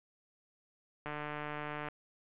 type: click train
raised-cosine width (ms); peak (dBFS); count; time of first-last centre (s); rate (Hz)
0.5; -25; 124; 1.06-1.886; 149
effects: resampled to 8000 Hz + 11-bit